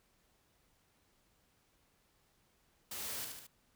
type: noise with echo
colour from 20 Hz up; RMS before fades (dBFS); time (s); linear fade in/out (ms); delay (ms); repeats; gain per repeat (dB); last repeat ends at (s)
white; -43; 2.91-3.25; 5; 73; 3; -4; 3.469
effects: pink hiss -73 dBFS RMS until 3.75 s